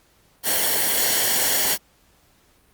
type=noise with comb filter; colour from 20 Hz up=white; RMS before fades=-20 dBFS; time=0.43-1.78 s; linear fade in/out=50 ms; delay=0.8 ms; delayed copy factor=-0.6; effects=pink hiss -59 dBFS RMS until 2.73 s + Opus 48 kbps